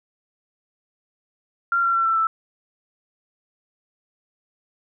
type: tone with pitch steps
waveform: sine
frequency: 1382 / 1366.9 / 1352 / 1337.2 / 1322.6 Hz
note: F6 / F6 / E6 / E6 / E6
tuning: -19 / -38 / +43 / +24 / +5 cents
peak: -17 dBFS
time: 1.72-2.27 s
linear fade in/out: 2 ms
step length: 110 ms
effects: none